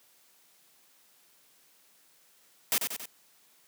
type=noise with echo; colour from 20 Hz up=white; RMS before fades=-26 dBFS; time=2.72-2.78 s; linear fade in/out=0 ms; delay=92 ms; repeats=3; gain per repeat=-5 dB; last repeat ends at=3.056 s; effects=white hiss -63 dBFS RMS until 3.67 s + high-pass 150 Hz 12 dB/octave